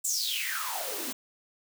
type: noise with high-pass filter sweep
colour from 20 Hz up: white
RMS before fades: -32 dBFS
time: 0.04-1.13 s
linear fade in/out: 10 ms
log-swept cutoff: 7900 to 230 Hz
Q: 8.3
effects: none